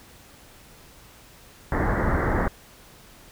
pink low-pass noise, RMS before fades -23 dBFS, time 1.72-2.48 s, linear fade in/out 2 ms, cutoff 2000 Hz, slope 96 dB/octave, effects pink hiss -50 dBFS RMS until 3.31 s

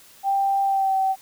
sine tone with pitch glide, 787 to 768.1 Hz, G5 to G5, +7 to -35 cents, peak -18 dBFS, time 0.23-1.16 s, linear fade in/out 50 ms, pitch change -42 cents, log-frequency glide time 0.64-0.96 s, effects white hiss -50 dBFS RMS until 1.21 s

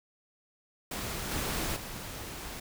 pink noise with level steps, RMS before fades -36 / -33 / -41 dBFS, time 0.91-2.6 s, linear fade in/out 5 ms, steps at 1.31 / 1.76 s, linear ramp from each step 5 ms, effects none

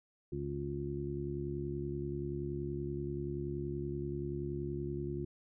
harmonic tone, 70.5 Hz, C#2, 30 cents sharp, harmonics 1 / 2 / 3 / 4 / 5, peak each -44 / -40 / -46 / -46 / -39 dBFS, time 0.32-5.25 s, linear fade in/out 5 ms, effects none

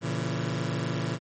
sawtooth chord, A# diminished, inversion none, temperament just, 116.54 / 139.85 / 167.82 Hz, A#2 / C#3 / E3, 0 / +16 / +31 cents, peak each -28 dBFS, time 0.01-1.19 s, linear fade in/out 50 ms, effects MP3 32 kbps

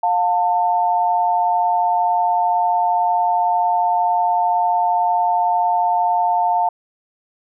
sine tone pair together, 710 / 894.5 Hz, F5 / A5, +28 / +28 cents, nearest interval major third, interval 400 cents, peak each -17 dBFS, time 0.03-6.69 s, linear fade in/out 5 ms, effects none

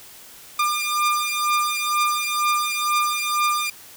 sawtooth beating tone pair, 1200 / 1202.1 Hz, D6 / D6, +37 / +40 cents, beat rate 2.1 Hz, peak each -19 dBFS, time 0.59-3.7 s, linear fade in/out 5 ms, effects white hiss -44 dBFS RMS until 3.96 s

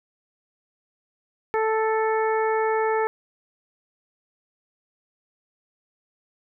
harmonic tone, 440 Hz, A4, in tune, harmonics 1 / 2 / 3 / 4 / 5, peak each -22 / -25 / -31 / -32 / -36 dBFS, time 1.54-3.07 s, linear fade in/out 0 ms, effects none

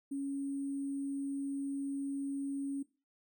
sine tone with sample-and-hold, 277.2 Hz, C#4, in tune, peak -34 dBFS, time 0.11-2.83 s, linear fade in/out 10 ms, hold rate 8820 Hz, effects noise-tail reverb RT60 0.3 s tail -18 dB re dry

